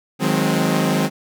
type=chord; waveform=sawtooth; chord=Ab dominant seventh; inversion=second; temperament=equal with one note detuned; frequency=155.56 / 181.92 / 207.7 / 261.6 Hz; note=Eb3 / Gb3 / Ab3 / C4; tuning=0 / -29 / 0 / 0 cents; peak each=-18 dBFS; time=0.19-1.1 s; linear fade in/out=50 ms; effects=none